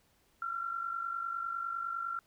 sine tone with amplitude modulation, 1367 Hz, F6, 37 cents flat, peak -31 dBFS, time 0.42-2.19 s, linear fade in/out 2 ms, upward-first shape sine, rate 49.9 Hz, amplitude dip 65%, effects pink hiss -70 dBFS RMS until 2.26 s

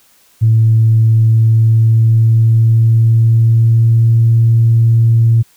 sine tone with pitch glide, 112 to 114.75 Hz, A2 to A#2, +31 to -27 cents, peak -5 dBFS, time 0.41-5.43 s, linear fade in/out 20 ms, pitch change +42 cents, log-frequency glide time 1.11-4.21 s, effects tanh soft clip ceiling -1 dBFS + white hiss -50 dBFS RMS until 5.56 s

